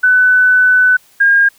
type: tone pair in turn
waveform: sine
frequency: 1500 / 1618.6 Hz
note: F#6 / G#6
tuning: +23 / -45 cents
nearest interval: minor second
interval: 132 cents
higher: second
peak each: -6 dBFS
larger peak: neither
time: 0.03-0.97 / 1.2-1.49 s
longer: first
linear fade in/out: 10 ms
effects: white hiss -49 dBFS RMS until 1.58 s